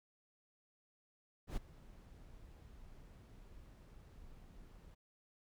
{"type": "noise with ADSR envelope", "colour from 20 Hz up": "brown", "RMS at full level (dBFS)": -37, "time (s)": [1.47, 4.95], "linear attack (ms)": 100, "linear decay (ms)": 11, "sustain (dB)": -20, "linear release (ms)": 11, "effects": []}